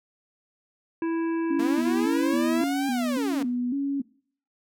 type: harmonic tone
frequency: 330 Hz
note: E4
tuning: 2 cents sharp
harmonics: 1 / 3 / 5 / 7 / 8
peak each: -24 / -37 / -41 / -49 / -49 dBFS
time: 1.02-2.64 s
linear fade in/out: 2 ms
type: tone with vibrato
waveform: sine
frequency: 261.6 Hz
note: C4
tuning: in tune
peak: -24 dBFS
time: 1.5-4.02 s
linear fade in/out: 10 ms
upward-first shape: square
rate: 1.8 Hz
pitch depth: 110 cents each way
type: linear two-way sweep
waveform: sawtooth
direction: up then down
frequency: 220 to 810 to 220 Hz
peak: -26 dBFS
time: 1.59-3.43 s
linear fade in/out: 5 ms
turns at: 2.9 s
effects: noise-tail reverb RT60 0.5 s tail -21 dB re dry